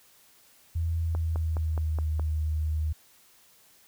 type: tone with pitch glide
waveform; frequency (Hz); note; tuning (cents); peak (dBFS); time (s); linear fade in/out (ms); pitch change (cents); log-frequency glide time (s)
sine; 82.6 to 77.51; E2 to D#2; +4 to -6; -25; 0.75-2.93; 10; -110; 1-2.05
type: click train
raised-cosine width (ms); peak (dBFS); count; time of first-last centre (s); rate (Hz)
1; -23; 6; 1.15-2.196; 4.78
effects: white hiss -59 dBFS RMS until 3.87 s